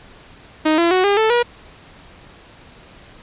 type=tone with pitch steps; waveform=sawtooth; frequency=311.3 / 339.5 / 370.2 / 403.7 / 440.2 / 480.1 Hz; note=D#4 / F4 / F#4 / G#4 / A4 / B4; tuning=+1 / -49 / +1 / -49 / +1 / -49 cents; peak=-9 dBFS; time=0.65-1.43 s; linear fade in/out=10 ms; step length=130 ms; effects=pink hiss -44 dBFS RMS until 3.22 s + resampled to 8000 Hz